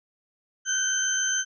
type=tone cluster; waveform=sine; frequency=1485 / 1552 / 3103 / 6180 Hz; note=F#6 / G6 / G7 / G8; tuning=+6 / -18 / -18 / -26 cents; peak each=-33 / -29 / -32 / -25 dBFS; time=0.65-1.45 s; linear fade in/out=50 ms; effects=none